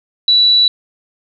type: tone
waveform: sine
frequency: 3942 Hz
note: B7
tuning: 4 cents flat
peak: -7 dBFS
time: 0.28-0.68 s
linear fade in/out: 2 ms
effects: none